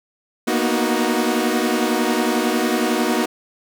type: chord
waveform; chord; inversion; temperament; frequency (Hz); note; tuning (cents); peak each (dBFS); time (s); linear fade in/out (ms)
sawtooth; B major seventh; third; equal with one note detuned; 233.1 / 244.1 / 311.1 / 370; A#3 / B3 / D#4 / F#4; 0 / -20 / 0 / 0; -19; 0.47-3.26; 10
effects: none